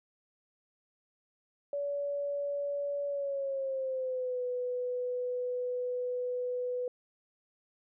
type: tone with pitch glide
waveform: sine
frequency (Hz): 570 to 496.2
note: C#5 to B4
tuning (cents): +48 to +8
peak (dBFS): -31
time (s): 1.73-6.88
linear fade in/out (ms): 2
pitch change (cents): -240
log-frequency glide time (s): 3.07-4.43
effects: none